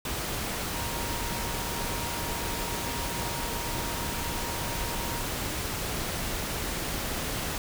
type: tone in noise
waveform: sine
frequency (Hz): 940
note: A#5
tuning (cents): +14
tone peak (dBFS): -39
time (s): 0.74-5.21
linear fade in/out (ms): 2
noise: pink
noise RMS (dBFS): -32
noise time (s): 0.05-7.58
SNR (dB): -10
effects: none